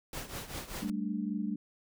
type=noise with tremolo; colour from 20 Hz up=pink; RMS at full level=-38 dBFS; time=0.13-0.9 s; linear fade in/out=2 ms; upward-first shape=triangle; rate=5.1 Hz; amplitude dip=80%
type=chord; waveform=sine; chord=G suspended second; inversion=none; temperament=equal; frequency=196 / 220 / 293.7 Hz; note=G3 / A3 / D4; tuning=0 / 0 / 0 cents; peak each=-35 / -35 / -38 dBFS; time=0.82-1.56 s; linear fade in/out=5 ms
effects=none